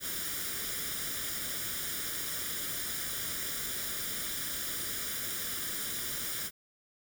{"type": "noise with comb filter", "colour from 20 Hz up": "white", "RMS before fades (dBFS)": -36, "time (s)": [0, 6.51], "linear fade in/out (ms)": 50, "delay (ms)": 0.57, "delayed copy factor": 0.7, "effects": []}